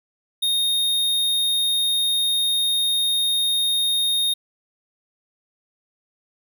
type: tone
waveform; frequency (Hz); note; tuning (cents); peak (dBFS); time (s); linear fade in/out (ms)
square; 3700; A#7; -14; -19; 0.42-4.34; 10
effects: none